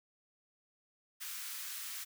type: high-pass noise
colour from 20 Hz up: white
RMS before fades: -43 dBFS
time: 1.2-2.05 s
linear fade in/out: 20 ms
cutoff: 1200 Hz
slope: 24 dB/octave
effects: none